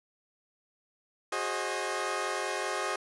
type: chord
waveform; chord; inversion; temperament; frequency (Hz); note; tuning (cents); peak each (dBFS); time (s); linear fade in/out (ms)
15% pulse; Ab dominant seventh; third; equal with one note detuned; 370 / 415.3 / 532.7 / 622.3; Gb4 / Ab4 / C5 / Eb5; 0 / 0 / +31 / 0; -30; 1.32-2.96; 5
effects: resampled to 24000 Hz